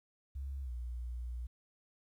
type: tone with pitch glide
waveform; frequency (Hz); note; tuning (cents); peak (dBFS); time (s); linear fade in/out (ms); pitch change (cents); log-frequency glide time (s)
sine; 68.1 to 60.32; C#2 to B1; -30 to -40; -37; 0.35-1.47; 10; -210; 0.62-0.71
effects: tanh soft clip ceiling -33 dBFS + 12-bit